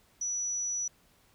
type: tone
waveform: sine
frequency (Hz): 5900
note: F#8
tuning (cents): -6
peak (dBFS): -30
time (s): 0.21-0.88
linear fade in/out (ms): 5
effects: pink hiss -65 dBFS RMS until 1.34 s